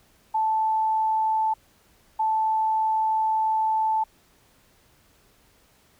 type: tone bursts at uneven times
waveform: sine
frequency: 877 Hz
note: A5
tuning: 6 cents flat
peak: -20 dBFS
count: 2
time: 0.34-1.54 / 2.19-4.04 s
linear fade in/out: 10 ms
effects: pink hiss -60 dBFS RMS until 5.99 s

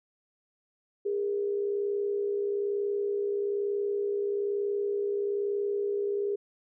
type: tone pair together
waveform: sine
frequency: 405.1 / 466.2 Hz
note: G#4 / A#4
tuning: -43 / 0 cents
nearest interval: major second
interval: 243 cents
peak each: -27 / -37 dBFS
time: 1.05-6.36 s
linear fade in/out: 10 ms
effects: none

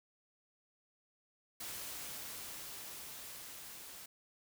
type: noise with level ramp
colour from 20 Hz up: white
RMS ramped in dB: -44 to -51 dBFS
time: 1.6-4.06 s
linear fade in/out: 5 ms
effects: none

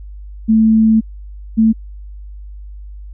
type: tone pair in turn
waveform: sine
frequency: 220.8 / 222 Hz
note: A3 / A3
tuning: +6 / +16 cents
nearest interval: unison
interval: 10 cents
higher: second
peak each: -7 dBFS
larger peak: neither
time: 0.48-1.01 / 1.57-1.73 s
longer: first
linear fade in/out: 20 ms
effects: added 50 Hz sine -29 dBFS peak until 3.13 s

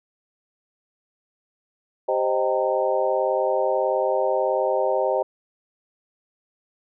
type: harmonic tone with a mistuned harmonic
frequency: 130.81 Hz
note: C3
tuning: in tune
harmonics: 3 / 4 / 5 / 6 / 7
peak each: -27 / -23 / -24 / -28 / -29 dBFS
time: 2.08-5.23 s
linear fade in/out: 10 ms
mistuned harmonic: 5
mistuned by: -88 cents
effects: none

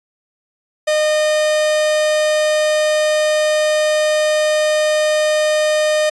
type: tone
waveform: 45% pulse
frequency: 612 Hz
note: D#5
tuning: 29 cents flat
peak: -13 dBFS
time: 0.87-6.1 s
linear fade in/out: 10 ms
effects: resampled to 22050 Hz

